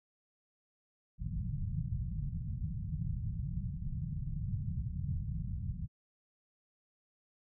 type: low-pass noise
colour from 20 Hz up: white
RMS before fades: -37 dBFS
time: 1.18-5.88 s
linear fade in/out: 50 ms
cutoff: 170 Hz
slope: 48 dB/octave
effects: none